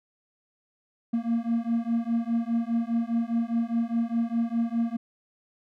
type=beating tone pair; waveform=triangle; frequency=229.6 / 234.5 Hz; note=A#3 / A#3; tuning=-26 / +11 cents; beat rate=4.9 Hz; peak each=-25 dBFS; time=1.13-4.97 s; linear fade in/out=10 ms; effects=none